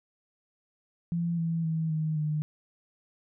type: tone with pitch steps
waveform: sine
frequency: 170 / 165.35 / 160.83 / 156.43 / 152.15 Hz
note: F3 / E3 / E3 / D#3 / D#3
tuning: -46 / +6 / -42 / +10 / -38 cents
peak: -26 dBFS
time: 1.12-2.42 s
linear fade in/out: 0 ms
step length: 260 ms
effects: none